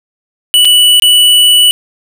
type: tone with dropouts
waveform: square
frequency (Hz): 2958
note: F#7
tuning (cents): -1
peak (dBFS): -4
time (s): 0.54-1.71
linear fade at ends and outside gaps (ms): 0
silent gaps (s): 0.648-0.653 / 0.998-1.022
effects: none